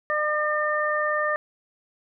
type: harmonic tone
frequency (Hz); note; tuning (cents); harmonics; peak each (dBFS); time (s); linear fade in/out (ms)
603; D5; +46; 1 / 2 / 3; -26 / -26 / -26; 0.1-1.36; 0
effects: none